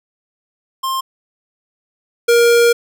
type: tone pair in turn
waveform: square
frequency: 1058 / 471.3 Hz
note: C6 / A#4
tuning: +19 / +19 cents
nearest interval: octave + major second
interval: 1400 cents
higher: first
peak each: -18 / -9 dBFS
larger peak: second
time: 0.83-1.01 / 2.28-2.73 s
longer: second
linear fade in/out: 10 ms
effects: none